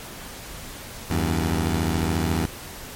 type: beating tone pair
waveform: 15% pulse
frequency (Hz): 80.7 / 94.7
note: E2 / F#2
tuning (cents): -36 / +41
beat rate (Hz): 14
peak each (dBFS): -16 / -20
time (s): 1.1-2.46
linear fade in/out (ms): 5
effects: pink hiss -38 dBFS RMS until 2.95 s + MP3 64 kbps